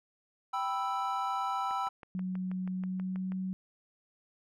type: chord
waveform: triangle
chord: E minor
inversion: first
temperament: equal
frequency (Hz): 784 / 987.8 / 1318.5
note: G5 / B5 / E6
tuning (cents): 0 / 0 / 0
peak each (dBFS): -33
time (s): 0.53-1.89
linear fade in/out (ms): 10
type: click train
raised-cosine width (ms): 0.5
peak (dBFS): -33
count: 11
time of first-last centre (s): 1.71-3.32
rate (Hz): 6.21
type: tone with pitch glide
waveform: sine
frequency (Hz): 185 to 187.37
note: F#3 to F#3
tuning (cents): 0 to +22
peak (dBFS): -32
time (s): 2.15-3.53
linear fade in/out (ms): 0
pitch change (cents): +22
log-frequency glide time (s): 2.71-3.36
effects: none